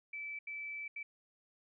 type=tone bursts at uneven times; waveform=sine; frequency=2314 Hz; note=D7; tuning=26 cents flat; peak=-40 dBFS; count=3; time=0.13-0.39 / 0.47-0.88 / 0.96-1.03 s; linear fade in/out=5 ms; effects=none